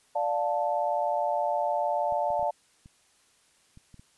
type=chord; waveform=sine; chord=D minor; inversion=none; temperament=equal with one note detuned; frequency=587.3 / 706.6 / 880 Hz; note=D5 / F5 / A5; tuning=0 / +20 / 0 cents; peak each=-29 dBFS; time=0.15-2.51 s; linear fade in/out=10 ms
type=clicks; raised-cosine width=5 ms; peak=-37 dBFS; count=8; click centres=2.124 / 2.304 / 2.395 / 2.428 / 2.859 / 3.774 / 3.943 / 3.995 s
effects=white hiss -64 dBFS RMS until 4.17 s + resampled to 24000 Hz